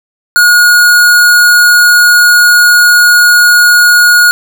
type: tone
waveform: square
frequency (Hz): 1443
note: F#6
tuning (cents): -44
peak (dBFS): -3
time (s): 0.36-4.31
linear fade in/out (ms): 0
effects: none